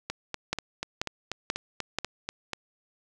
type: two click trains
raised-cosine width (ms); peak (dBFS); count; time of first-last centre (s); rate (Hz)
0.2; -14 / -10; 11 / 4; 0.1-2.533 / 0.53-1.986; 4.11 / 2.06
effects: none